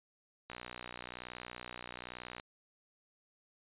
click train, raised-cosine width 0.3 ms, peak -27 dBFS, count 117, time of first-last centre 0.5-2.399 s, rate 61.1 Hz, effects resampled to 8000 Hz

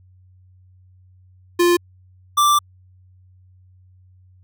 square tone pair in turn, 349.2 / 1174.6 Hz, F4 / D6, 0 / 0 cents, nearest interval octave + major sixth, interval 2100 cents, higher second, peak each -13 dBFS, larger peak neither, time 1.59-1.77 / 2.37-2.59 s, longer second, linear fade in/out 10 ms, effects added 92 Hz sine -48 dBFS peak until 4.43 s

